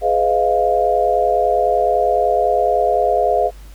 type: chord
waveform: sine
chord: F half-diminished seventh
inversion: first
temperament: just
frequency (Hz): 419.1 / 502.9 / 628.6 / 698.5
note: Ab4 / Cb5 / Eb5 / F5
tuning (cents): +16 / +31 / +18 / 0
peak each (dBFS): -20 / -20 / -19 / -16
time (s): 0.01-3.51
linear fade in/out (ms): 50
effects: added 50 Hz sine -35 dBFS peak until 3.74 s + pink hiss -48 dBFS RMS until 3.74 s